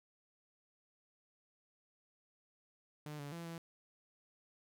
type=tone with pitch steps; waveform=sawtooth; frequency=150.1 / 143.4 / 168.8 / 166.7 Hz; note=D3 / D3 / E3 / E3; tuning=+38 / -41 / +41 / +20 cents; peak=-40 dBFS; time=3.06-3.58 s; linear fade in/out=2 ms; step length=130 ms; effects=none